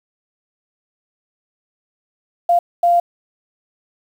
sine tone bursts at uneven times, 694 Hz, F5, 11 cents flat, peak -10 dBFS, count 2, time 2.49-2.59 / 2.83-3 s, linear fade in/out 5 ms, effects 7-bit

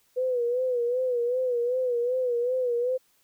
sine tone with vibrato, 493.9 Hz, B4, in tune, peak -23 dBFS, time 0.16-2.98 s, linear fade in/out 20 ms, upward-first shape sine, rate 2.6 Hz, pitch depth 76 cents each way, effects white hiss -66 dBFS RMS until 3.23 s

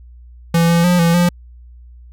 square tone with pitch steps, 167.9 / 169.5 / 177.5 / 168.4 / 175.2 Hz, E3 / E3 / F3 / E3 / F3, +32 / +49 / +28 / +37 / +6 cents, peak -11 dBFS, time 0.54-1.29 s, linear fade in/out 5 ms, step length 150 ms, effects added 60 Hz sine -37 dBFS peak until 2.12 s

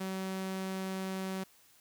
sawtooth tone, 189.8 Hz, F#3, 44 cents sharp, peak -31 dBFS, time 0-1.44 s, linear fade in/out 10 ms, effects white hiss -63 dBFS RMS until 1.8 s

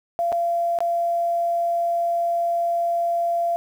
sine tone with dropouts, 685 Hz, F5, 34 cents flat, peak -19 dBFS, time 0.19-3.56 s, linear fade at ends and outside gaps 0 ms, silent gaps 0.32-0.326 / 0.788-0.805 s, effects 8-bit

